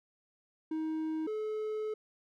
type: tone pair in turn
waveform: triangle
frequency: 315.7 / 430.6 Hz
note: D#4 / A4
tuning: +25 / -37 cents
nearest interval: perfect fourth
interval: 538 cents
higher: second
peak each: -30 / -31 dBFS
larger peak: first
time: 0.71-1.27 / 1.27-1.94 s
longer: second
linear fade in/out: 5 ms
effects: none